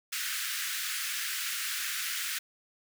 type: high-pass noise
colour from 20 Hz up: pink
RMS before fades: -34 dBFS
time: 0.12-2.39 s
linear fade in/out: 10 ms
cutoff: 1400 Hz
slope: 48 dB/octave
effects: none